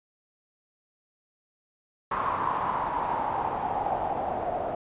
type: noise with low-pass filter sweep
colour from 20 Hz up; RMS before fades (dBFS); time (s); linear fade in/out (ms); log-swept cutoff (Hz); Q
white; -29; 2.11-4.75; 5; 1100 to 680; 6.3
effects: resampled to 8000 Hz